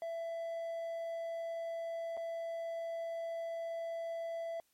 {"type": "tone with dropouts", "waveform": "triangle", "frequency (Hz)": 666, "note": "E5", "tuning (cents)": 18, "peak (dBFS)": -35, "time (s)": [0.02, 4.6], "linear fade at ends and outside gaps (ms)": 1, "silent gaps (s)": [2.169, 2.174], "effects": ["white hiss -75 dBFS RMS until 4.73 s", "MP3 64 kbps"]}